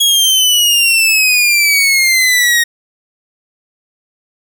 sawtooth exponential sweep, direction down, 3327 to 1864.7 Hz, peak -5 dBFS, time 0-2.64 s, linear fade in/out 10 ms, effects none

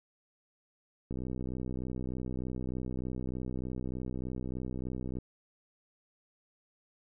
click train, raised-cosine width 3 ms, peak -25 dBFS, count 259, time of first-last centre 1.11-5.186 s, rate 63.3 Hz, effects none

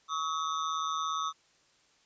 square ring-modulated tone, 1202 Hz, D6, 40 cents sharp, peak -28 dBFS, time 0.08-1.33 s, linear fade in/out 50 ms, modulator 78.6 Hz, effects white hiss -66 dBFS RMS until 2.05 s + resampled to 16000 Hz

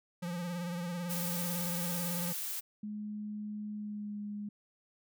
square tone with vibrato, 174.61 Hz, F3, in tune, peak -36 dBFS, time 0.22-2.33 s, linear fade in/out 10 ms, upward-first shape triangle, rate 18 Hz, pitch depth 64 cents each way
blue noise, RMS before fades -38 dBFS, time 1.09-2.61 s, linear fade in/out 20 ms
sine tone with pitch glide, 210 to 206.8 Hz, G#3 to G#3, +19 to -7 cents, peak -37 dBFS, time 2.83-4.49 s, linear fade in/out 5 ms, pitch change -26 cents, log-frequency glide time 3.75-4.18 s
effects none

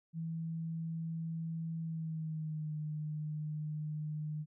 sine tone with pitch glide, 163.4 to 152.46 Hz, E3 to D#3, -15 to -35 cents, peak -36 dBFS, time 0.13-4.46 s, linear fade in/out 50 ms, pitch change -120 cents, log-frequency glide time 1.81-2.75 s, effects none

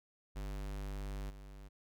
square tone with level steps, 49.48 Hz, G1, 17 cents sharp, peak -40 / -50 dBFS, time 0.35-1.69 s, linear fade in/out 20 ms, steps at 1.29 s, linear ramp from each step 20 ms, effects none

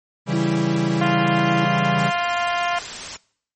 45% pulse chord, C# diminished, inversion none, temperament equal, 138.59 / 164.81 / 196 Hz, C#3 / E3 / G3, 0 / 0 / 0 cents, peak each -24 dBFS, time 0.26-2.12 s, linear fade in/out 50 ms
sine tone, 330 Hz, E4, 2 cents sharp, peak -22 dBFS, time 0.33-1.65 s, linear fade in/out 5 ms
harmonic tone, 349.2 Hz, F4, in tune, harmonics 2 / 3 / 4 / 5 / 6 / 7 / 8 / 9, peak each -22 / -26 / -28 / -30 / -32 / -33 / -34 / -35 dBFS, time 1.01-2.79 s, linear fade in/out 5 ms
white noise, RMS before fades -31 dBFS, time 1.98-3.17 s, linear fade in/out 10 ms
effects noise-tail reverb RT60 0.6 s tail -23 dB re dry + MP3 32 kbps

